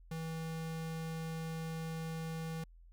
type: tone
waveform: square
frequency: 162.1 Hz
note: E3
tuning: 29 cents flat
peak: -39 dBFS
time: 0.11-2.64 s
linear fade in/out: 5 ms
effects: added 42 Hz sine -55 dBFS peak until 2.92 s